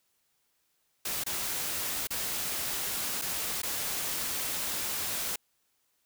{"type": "noise with dropouts", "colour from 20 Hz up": "white", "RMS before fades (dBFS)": -33, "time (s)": [1.05, 5.36], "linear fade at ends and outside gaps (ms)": 5, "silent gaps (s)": [[1.238, 1.263], [2.072, 2.105], [3.215, 3.219], [3.619, 3.631]], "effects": ["white hiss -74 dBFS RMS until 6.05 s"]}